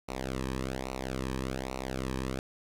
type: tone with flanger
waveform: sawtooth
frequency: 65.2 Hz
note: C2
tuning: 5 cents flat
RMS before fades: -35 dBFS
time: 0.08-2.4 s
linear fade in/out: 10 ms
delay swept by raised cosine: 0.6 to 1.44 ms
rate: 1.2 Hz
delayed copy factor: -0.9
effects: low-pass 11000 Hz 12 dB/octave + 9-bit